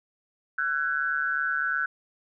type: tone cluster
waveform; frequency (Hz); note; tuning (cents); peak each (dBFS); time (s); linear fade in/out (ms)
sine; 1354 / 1502 / 1645; E6 / F#6 / G#6; +46 / +26 / -17; -31 / -26 / -32; 0.58-1.86; 5
effects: none